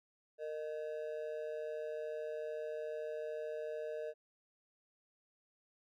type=ring-modulated tone; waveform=triangle; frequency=538 Hz; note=C5; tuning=48 cents sharp; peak=-34 dBFS; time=0.38-4.14 s; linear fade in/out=50 ms; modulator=76.8 Hz; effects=none